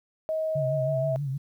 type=tone with pitch glide; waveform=sine; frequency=633 to 648.2 Hz; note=D#5 to E5; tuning=+30 to -29 cents; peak=-25 dBFS; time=0.29-1.16 s; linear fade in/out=0 ms; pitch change=+41 cents; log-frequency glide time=0.85-0.96 s
type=tone with vibrato; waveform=sine; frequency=138.59 Hz; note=C#3; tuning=in tune; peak=-27 dBFS; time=0.55-1.38 s; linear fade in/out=10 ms; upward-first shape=triangle; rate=6.3 Hz; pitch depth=110 cents each way
effects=10-bit